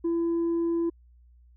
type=tone with tanh clipping; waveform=sine; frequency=336.4 Hz; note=E4; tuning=35 cents sharp; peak=-24 dBFS; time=0.04-0.9 s; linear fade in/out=10 ms; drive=1 dB; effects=added 60 Hz sine -53 dBFS peak until 1.56 s